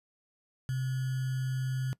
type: tone with sample-and-hold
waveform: sine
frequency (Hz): 130.1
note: C3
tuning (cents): -9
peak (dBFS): -29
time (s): 0.69-1.93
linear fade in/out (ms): 0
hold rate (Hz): 1575
effects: noise-tail reverb RT60 0.1 s tail -20 dB re dry + resampled to 32000 Hz